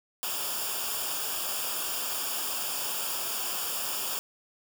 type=noise with comb filter; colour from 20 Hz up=white; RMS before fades=-32 dBFS; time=0.23-4.19 s; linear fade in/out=0 ms; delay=0.49 ms; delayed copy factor=-0.75; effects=none